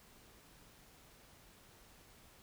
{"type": "silence", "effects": ["pink hiss -62 dBFS RMS until 2.42 s"]}